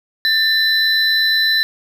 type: tone pair together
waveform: triangle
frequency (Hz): 1783 / 4006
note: A6 / B7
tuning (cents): +22 / +24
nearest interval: octave + major second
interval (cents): 1402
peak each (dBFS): -14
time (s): 0.25-1.63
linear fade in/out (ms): 0
effects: none